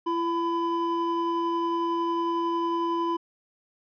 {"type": "tone pair together", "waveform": "triangle", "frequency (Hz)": [338, 1003], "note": ["E4", "B5"], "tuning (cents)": [43, 26], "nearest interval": "octave + perfect fifth", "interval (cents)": 1883, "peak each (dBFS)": -25, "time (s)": [0.06, 3.17], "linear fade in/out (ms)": 10, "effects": ["resampled to 11025 Hz"]}